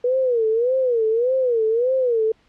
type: tone with vibrato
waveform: sine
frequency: 480 Hz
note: B4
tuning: 49 cents flat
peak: -16 dBFS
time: 0.04-2.32 s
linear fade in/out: 5 ms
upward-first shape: sine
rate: 1.7 Hz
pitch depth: 160 cents each way
effects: pink hiss -59 dBFS RMS until 2.48 s + low-pass 4000 Hz 12 dB/octave